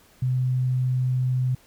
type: tone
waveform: sine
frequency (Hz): 127.6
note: C3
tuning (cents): -43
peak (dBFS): -20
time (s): 0.22-1.55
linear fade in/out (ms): 5
effects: pink hiss -56 dBFS RMS until 1.66 s